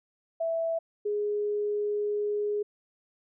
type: tone pair in turn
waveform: sine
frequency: 659.3 / 415.3 Hz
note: E5 / G#4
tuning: 0 / 0 cents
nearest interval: minor sixth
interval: 800 cents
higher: first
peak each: -26 dBFS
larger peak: neither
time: 0.4-0.79 / 1.05-2.63 s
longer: second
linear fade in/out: 10 ms
effects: none